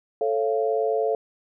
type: chord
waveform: sine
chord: A augmented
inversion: none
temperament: just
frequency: 440 / 550 / 687.5 Hz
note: A4 / C#5 / E#5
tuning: 0 / -14 / -27 cents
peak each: -23 / -27 / -26 dBFS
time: 0.21-1.15 s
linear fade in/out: 2 ms
effects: none